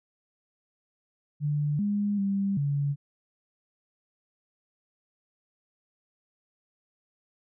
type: tone with pitch steps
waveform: sine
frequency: 147.3 / 204.7 / 197.4 / 142.4 Hz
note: D3 / G#3 / G3 / C#3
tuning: +6 / -25 / +12 / +47 cents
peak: -24 dBFS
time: 1.4-2.96 s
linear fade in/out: 50 ms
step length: 390 ms
effects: none